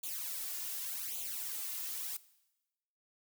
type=noise with flanger; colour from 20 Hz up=blue; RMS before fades=-40 dBFS; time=0.03-2.17 s; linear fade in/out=5 ms; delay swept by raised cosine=0.28 to 2.88 ms; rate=0.87 Hz; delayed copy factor=+0.8; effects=noise-tail reverb RT60 1.0 s tail -19 dB re dry